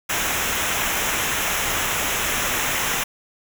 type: noise with comb filter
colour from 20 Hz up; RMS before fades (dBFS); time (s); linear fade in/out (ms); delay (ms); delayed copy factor
pink; -23; 0.09-3.04; 10; 0.22; -0.7
effects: none